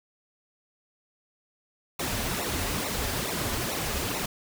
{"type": "noise with flanger", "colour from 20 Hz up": "pink", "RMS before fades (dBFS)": -30, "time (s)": [1.99, 4.26], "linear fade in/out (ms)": 5, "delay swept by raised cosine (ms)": [0.61, 6.51], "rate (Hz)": 2.3, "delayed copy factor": -0.85, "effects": []}